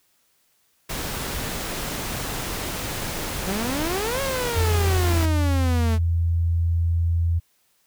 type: noise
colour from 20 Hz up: pink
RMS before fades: -29 dBFS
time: 0.89-5.26 s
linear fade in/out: 10 ms
type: exponential two-way sweep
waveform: sawtooth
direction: up then down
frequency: 174.61 to 554.4 to 216 Hz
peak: -21 dBFS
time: 3.44-5.99 s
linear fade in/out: 50 ms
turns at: 4.21 s
type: tone with pitch glide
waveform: sine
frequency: 84.9 to 84.17 Hz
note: F2 to E2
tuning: -48 to +37 cents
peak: -18 dBFS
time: 4.55-7.4 s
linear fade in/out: 20 ms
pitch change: -15 cents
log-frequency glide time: 5.1-5.16 s
effects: white hiss -65 dBFS RMS until 7.86 s